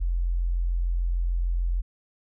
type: tone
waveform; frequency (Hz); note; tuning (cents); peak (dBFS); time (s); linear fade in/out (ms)
sine; 43.37; F1; -11; -22; 0-1.82; 20
effects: none